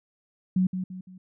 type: tone with echo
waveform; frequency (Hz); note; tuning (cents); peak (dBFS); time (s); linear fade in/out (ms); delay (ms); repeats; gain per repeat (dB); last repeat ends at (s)
sine; 185; F#3; 0; -19; 0.56-0.67; 5; 170; 3; -8; 1.18
effects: none